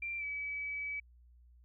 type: tone with pitch glide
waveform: sine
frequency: 2363 to 2288 Hz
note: D7 to D7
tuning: +10 to -46 cents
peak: -36 dBFS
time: 0.02-1 s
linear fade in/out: 5 ms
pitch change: -56 cents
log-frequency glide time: 0.18-0.24 s
effects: added 60 Hz sine -58 dBFS peak until 1.64 s